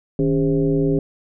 sine tone with frequency modulation, 279 Hz, C#4, 11 cents sharp, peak -15 dBFS, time 0.19-0.99 s, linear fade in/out 2 ms, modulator 124 Hz, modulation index 1.4, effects none

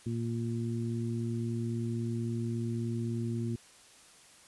harmonic tone, 116.3 Hz, A#2, 4 cents flat, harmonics 1 / 2 / 3, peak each -33 / -35 / -40 dBFS, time 0.06-3.56 s, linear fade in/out 5 ms, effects white hiss -57 dBFS RMS until 4.47 s + resampled to 24000 Hz

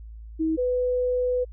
sine tone pair in turn, 319.3 / 498.6 Hz, D#4 / B4, +45 / +16 cents, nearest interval minor sixth, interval 771 cents, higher second, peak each -21 dBFS, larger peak neither, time 0.39-0.57 / 0.57-1.45 s, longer second, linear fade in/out 20 ms, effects added 55 Hz sine -38 dBFS peak until 1.52 s

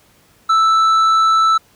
sine tone with tanh clipping, 1318.5 Hz, E6, in tune, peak -11 dBFS, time 0.49-1.58 s, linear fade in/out 10 ms, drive 7 dB, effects pink hiss -52 dBFS RMS until 1.75 s + high-pass 60 Hz 12 dB/octave

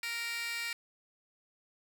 15% pulse tone with high-pass filter, 466.2 Hz, A#4, in tune, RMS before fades -37 dBFS, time 0.03-0.73 s, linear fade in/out 2 ms, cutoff 2500 Hz, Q 3.4, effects none

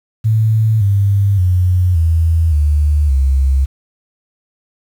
sine tone with pitch steps, 110 / 99.71 / 90.39 / 81.93 / 74.27 / 67.32 Hz, A2 / G2 / F#2 / E2 / D2 / C2, 0 / +30 / -40 / -10 / +20 / +50 cents, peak -9 dBFS, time 0.24-3.66 s, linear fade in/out 20 ms, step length 570 ms, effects 7-bit

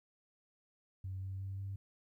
sine tone with pitch steps, 94.6 / 95.7 / 96.81 / 97.94 Hz, F#2 / G2 / G2 / G2, +39 / -41 / -21 / -1 cents, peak -38 dBFS, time 1.04-1.76 s, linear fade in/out 5 ms, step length 180 ms, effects tanh soft clip ceiling -34 dBFS + 13-bit

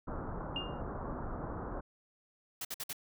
pink low-pass noise, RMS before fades -40 dBFS, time 0.07-1.81 s, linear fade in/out 10 ms, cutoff 1400 Hz, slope 48 dB/octave
sine tone with exponential decay, 2818 Hz, F7, 15 cents sharp, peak -32 dBFS, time 0.56-0.81 s, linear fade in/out 2 ms, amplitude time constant 53 ms
white noise bursts, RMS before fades -39 dBFS, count 4, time 2.61-2.931 s, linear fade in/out 5 ms, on 39 ms, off 55 ms
effects none

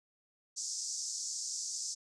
pink band-pass noise, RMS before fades -39 dBFS, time 0.56-1.95 s, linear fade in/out 20 ms, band 5200 to 7700 Hz, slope 48 dB/octave, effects none

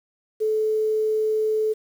sine tone with quantisation, 433.5 Hz, A4, 26 cents flat, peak -19 dBFS, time 0.4-1.74 s, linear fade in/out 20 ms, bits 8, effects none

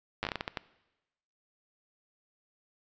slowing click train, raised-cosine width 0.3 ms, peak -16 dBFS, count 10, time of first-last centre 0.23-0.572 s, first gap 9 ms, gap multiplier 1.34, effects noise-tail reverb RT60 1.0 s tail -19 dB re dry + resampled to 16000 Hz

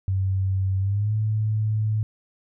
sine tone with pitch glide, 95.6 to 107.93 Hz, G2 to A2, -43 to -33 cents, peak -20 dBFS, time 0.08-2.03 s, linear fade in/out 0 ms, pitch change +210 cents, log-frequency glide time 0.79-1.14 s, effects none

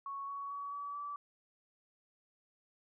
sine tone with pitch steps, 1108.7 / 1120.3 / 1132 / 1143.8 / 1155.8 Hz, C#6 / C#6 / C#6 / D6 / D6, 0 / +18 / +36 / -46 / -28 cents, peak -39 dBFS, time 0.06-1.16 s, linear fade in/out 2 ms, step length 220 ms, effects none

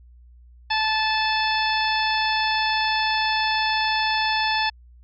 harmonic tone, 873 Hz, A5, 14 cents flat, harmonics 1 / 2 / 3 / 4 / 5 / 6, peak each -23 / -26 / -28 / -29 / -30 / -31 dBFS, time 0.7-4.7 s, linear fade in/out 10 ms, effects added 60 Hz sine -46 dBFS peak until 5.03 s

